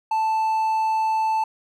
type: tone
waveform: triangle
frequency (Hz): 880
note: A5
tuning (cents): 0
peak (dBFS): -17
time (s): 0.11-1.44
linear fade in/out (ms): 5
effects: none